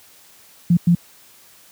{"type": "tone bursts at uneven times", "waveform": "sine", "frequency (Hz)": 172.7, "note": "F3", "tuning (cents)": -19, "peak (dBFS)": -10, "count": 2, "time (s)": [[0.7, 0.77], [0.87, 0.95]], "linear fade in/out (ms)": 5, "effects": ["white hiss -49 dBFS RMS until 1.71 s", "high-pass 60 Hz 12 dB/octave"]}